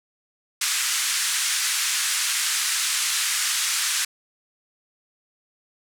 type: band-pass noise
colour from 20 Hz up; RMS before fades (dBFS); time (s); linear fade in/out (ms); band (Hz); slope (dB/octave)
white; -24; 0.61-4.05; 5; 1300 to 9700; 24
effects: none